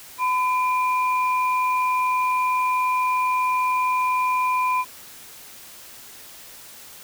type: tone pair together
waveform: sine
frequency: 1009 / 2400 Hz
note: B5 / D7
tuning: +37 / +37 cents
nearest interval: octave + minor third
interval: 1500 cents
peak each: -19 / -28 dBFS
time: 0.18-4.85 s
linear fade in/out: 50 ms
effects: white hiss -43 dBFS RMS until 7.03 s